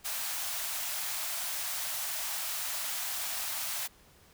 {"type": "high-pass noise", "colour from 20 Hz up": "white", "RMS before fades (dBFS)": -35, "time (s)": [0.04, 3.88], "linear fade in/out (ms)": 20, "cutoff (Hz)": 600, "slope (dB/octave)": 96, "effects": ["pink hiss -60 dBFS RMS until 4.33 s"]}